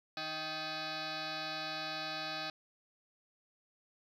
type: tone with frequency modulation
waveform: sine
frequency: 1568 Hz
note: G6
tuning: in tune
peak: -36 dBFS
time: 0.17-2.5 s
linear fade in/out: 2 ms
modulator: 470 Hz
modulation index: 6.8
effects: tanh soft clip ceiling -32 dBFS + 12-bit